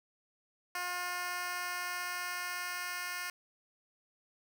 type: tone with high-pass filter sweep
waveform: 10% pulse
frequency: 356.8 Hz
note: F4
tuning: 37 cents sharp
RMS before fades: -38 dBFS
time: 0.75-3.3 s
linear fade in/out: 2 ms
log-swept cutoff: 820 to 1500 Hz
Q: 0.82
effects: none